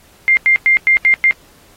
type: tone bursts at uneven times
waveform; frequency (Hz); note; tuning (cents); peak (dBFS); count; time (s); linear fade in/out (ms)
sine; 2100; C7; +6; -7; 6; 0.28-0.37 / 0.46-0.56 / 0.66-0.77 / 0.87-0.97 / 1.05-1.14 / 1.24-1.31; 0
effects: pink hiss -48 dBFS RMS until 1.76 s + AAC 48 kbps